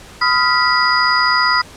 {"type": "tone cluster", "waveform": "sine", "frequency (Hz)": [1008, 1261, 1396, 1959, 4913], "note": ["B5", "D#6", "F6", "B6", "D#8"], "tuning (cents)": [35, 23, -1, -15, -23], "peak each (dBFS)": -18, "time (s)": [0.21, 1.62], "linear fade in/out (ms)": 10, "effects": ["pink hiss -39 dBFS RMS until 1.76 s", "low-pass 9000 Hz 12 dB/octave"]}